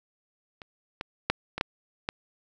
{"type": "clicks", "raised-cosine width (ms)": 0.3, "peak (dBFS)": [-26, -17, -6, -16, -8, -12], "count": 6, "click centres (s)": [0.618, 1.011, 1.3, 1.58, 1.611, 2.089], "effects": []}